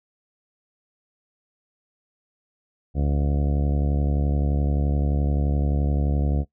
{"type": "harmonic tone", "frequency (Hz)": 71.6, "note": "D2", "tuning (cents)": -43, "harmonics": [1, 2, 3, 4, 5, 6, 7, 8, 9, 10], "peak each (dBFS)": [-21, -25, -31, -32, -39, -40, -38, -41, -43, -42], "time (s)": [2.94, 6.45], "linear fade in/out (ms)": 50, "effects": ["noise-tail reverb RT60 0.1 s tail -19 dB re dry"]}